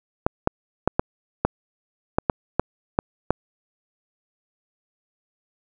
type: clicks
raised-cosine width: 1 ms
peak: -3 dBFS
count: 10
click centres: 0.265 / 0.474 / 0.876 / 0.995 / 1.45 / 2.185 / 2.298 / 2.596 / 2.989 / 3.306 s
effects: none